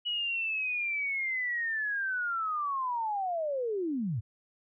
sine linear sweep, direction down, 2935 to 94 Hz, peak -29 dBFS, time 0.05-4.21 s, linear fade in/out 20 ms, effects none

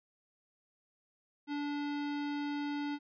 square tone, 290 Hz, D4, 22 cents flat, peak -35 dBFS, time 1.47-2.99 s, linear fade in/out 50 ms, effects resampled to 11025 Hz

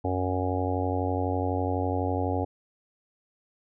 harmonic tone, 92 Hz, F#2, 9 cents flat, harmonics 1 / 3 / 4 / 5 / 6 / 7 / 8 / 9, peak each -29 / -31 / -37 / -33 / -36 / -38 / -34 / -35 dBFS, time 0.04-2.45 s, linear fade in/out 10 ms, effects none

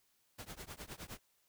pink noise with tremolo, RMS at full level -45 dBFS, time 0.38-1.19 s, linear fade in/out 10 ms, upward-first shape triangle, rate 9.7 Hz, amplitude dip 100%, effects white hiss -75 dBFS RMS until 1.48 s

